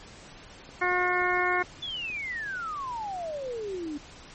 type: clicks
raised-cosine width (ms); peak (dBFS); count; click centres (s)
2; -33; 7; 0.691 / 0.842 / 0.917 / 1.218 / 1.374 / 1.638 / 2.101
type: harmonic tone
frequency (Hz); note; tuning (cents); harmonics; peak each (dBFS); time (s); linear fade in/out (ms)
360.2; F#4; -46; 1 / 2 / 3 / 4 / 5 / 6; -30 / -30 / -30 / -30 / -30 / -30; 0.81-1.63; 10
type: exponential sweep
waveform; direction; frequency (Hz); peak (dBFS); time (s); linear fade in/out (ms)
sine; down; 3520 to 283.8; -31; 1.82-3.98; 10
effects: pink hiss -48 dBFS RMS until 4.34 s + MP3 32 kbps